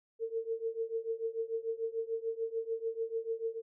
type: tone with tremolo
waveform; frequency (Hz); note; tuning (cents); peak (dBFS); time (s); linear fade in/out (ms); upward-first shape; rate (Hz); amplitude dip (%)
sine; 453.2; A#4; -49; -29; 0.19-3.62; 50; triangle; 6.8; 95
effects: none